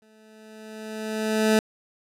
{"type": "tone with exponential growth", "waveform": "20% pulse", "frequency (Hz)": 217.5, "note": "A3", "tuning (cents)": -20, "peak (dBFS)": -11, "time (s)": [0.02, 1.59], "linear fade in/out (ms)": 2, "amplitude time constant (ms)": 340, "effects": ["low-pass 12000 Hz 12 dB/octave"]}